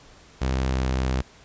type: tone with pitch glide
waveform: sawtooth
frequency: 65.2 to 64.6 Hz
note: C2 to C2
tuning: -5 to -21 cents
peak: -18 dBFS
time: 0.41-1.22 s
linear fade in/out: 10 ms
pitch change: -16 cents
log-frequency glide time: 0.71-0.78 s
effects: pink hiss -51 dBFS RMS until 1.44 s + resampled to 16000 Hz